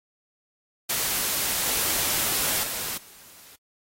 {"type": "noise with level steps", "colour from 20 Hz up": "white", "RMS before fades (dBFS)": [-25, -31, -49], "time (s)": [0.89, 3.56], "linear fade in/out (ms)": 10, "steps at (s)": [2.63, 2.97], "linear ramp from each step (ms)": 5, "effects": ["AAC 48 kbps"]}